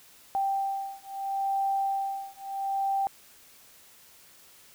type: beating tone pair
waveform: sine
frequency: 784 / 784.75 Hz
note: G5 / G5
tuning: 0 / +2 cents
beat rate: 0.75 Hz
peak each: -30 dBFS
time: 0.35-3.07 s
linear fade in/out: 0 ms
effects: white hiss -55 dBFS RMS until 4.74 s